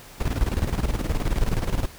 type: noise with tremolo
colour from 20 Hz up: brown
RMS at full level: -21 dBFS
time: 0.2-1.86 s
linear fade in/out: 5 ms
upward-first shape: square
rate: 19 Hz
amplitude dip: 70%
effects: pink hiss -45 dBFS RMS until 1.98 s